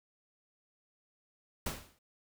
pink noise with exponential decay, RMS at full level -34 dBFS, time 1.66-1.99 s, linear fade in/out 5 ms, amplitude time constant 70 ms, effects none

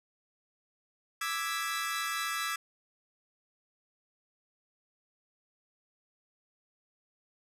sawtooth chord, E dominant seventh, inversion third, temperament equal, 1174.7 / 1318.5 / 1661.2 / 1975.5 Hz, D6 / E6 / G#6 / B6, 0 / 0 / 0 / 0 cents, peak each -35 / -32 / -34 / -35 dBFS, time 1.21-2.56 s, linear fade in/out 5 ms, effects resampled to 32000 Hz + 10-bit

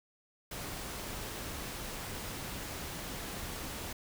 pink noise, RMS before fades -41 dBFS, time 0.51-3.93 s, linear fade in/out 5 ms, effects none

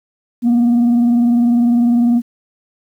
sine tone with vibrato, 238.5 Hz, A#3, 40 cents sharp, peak -7 dBFS, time 0.42-2.22 s, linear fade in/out 50 ms, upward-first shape triangle, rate 20 Hz, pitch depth 54 cents each way, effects tanh soft clip ceiling -8 dBFS + 8-bit

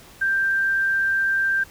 sine tone, 1577 Hz, G6, 10 cents sharp, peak -18 dBFS, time 0.21-1.64 s, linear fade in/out 10 ms, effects pink hiss -47 dBFS RMS until 1.7 s

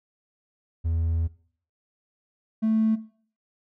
triangle tone pair in turn, 82.5 / 220.2 Hz, E2 / A3, +2 / +2 cents, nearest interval octave + perfect fourth, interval 1700 cents, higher second, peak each -20 / -17 dBFS, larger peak second, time 0.84-1.28 / 2.62-2.96 s, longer first, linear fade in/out 20 ms, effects noise-tail reverb RT60 0.5 s tail -19 dB re dry + tanh soft clip ceiling -14 dBFS

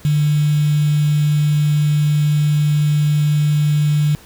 sine tone with quantisation, 149 Hz, D3, 25 cents sharp, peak -12 dBFS, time 0.05-4.15 s, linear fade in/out 0 ms, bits 5, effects pink hiss -44 dBFS RMS until 4.25 s

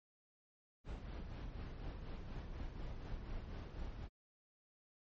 brown noise with tremolo, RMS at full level -44 dBFS, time 0.84-4.09 s, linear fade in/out 50 ms, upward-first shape sine, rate 4.1 Hz, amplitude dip 45%, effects low-pass 5000 Hz 12 dB/octave + MP3 32 kbps

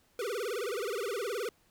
square tone with vibrato, 439.4 Hz, A4, 2 cents flat, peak -33 dBFS, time 0.19-1.49 s, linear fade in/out 2 ms, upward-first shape sine, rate 19 Hz, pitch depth 240 cents each way, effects pink hiss -68 dBFS RMS until 1.7 s

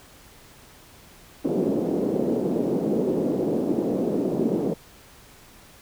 white band-pass noise, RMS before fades -24 dBFS, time 1.44-4.74 s, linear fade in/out 10 ms, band 180 to 440 Hz, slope 24 dB/octave, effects pink hiss -50 dBFS RMS until 5.81 s

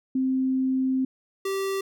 sine / square tone pair in turn, 261.6 / 389 Hz, C4 / G4, 0 / -13 cents, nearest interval perfect fifth, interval 687 cents, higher second, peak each -21 / -26 dBFS, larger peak first, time 0.15-1.05 / 1.45-1.81 s, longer first, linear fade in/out 5 ms, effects none

